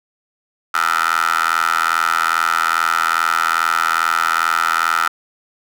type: tone with high-pass filter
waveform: 15% pulse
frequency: 82.41 Hz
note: E2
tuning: in tune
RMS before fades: -17 dBFS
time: 0.74-5.08 s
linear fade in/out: 5 ms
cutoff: 1300 Hz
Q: 6.5
effects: none